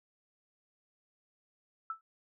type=tone with exponential decay; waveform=sine; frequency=1318.5 Hz; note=E6; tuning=in tune; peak=-31 dBFS; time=1.9-2.01 s; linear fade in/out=2 ms; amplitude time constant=23 ms; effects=none